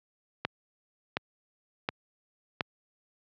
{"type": "click train", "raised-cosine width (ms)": 0.3, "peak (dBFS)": -11, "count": 4, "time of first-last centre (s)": [0.45, 2.608], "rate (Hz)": 1.39, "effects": ["high-pass 100 Hz 12 dB/octave", "low-pass 4000 Hz 12 dB/octave"]}